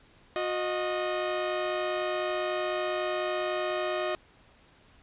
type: tone pair together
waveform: sawtooth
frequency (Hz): 362 / 620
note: F#4 / D#5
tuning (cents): -38 / -6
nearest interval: major sixth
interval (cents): 932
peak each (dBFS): -28 / -26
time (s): 0.36-4.15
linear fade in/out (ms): 0
effects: pink hiss -59 dBFS RMS until 5.02 s + resampled to 8000 Hz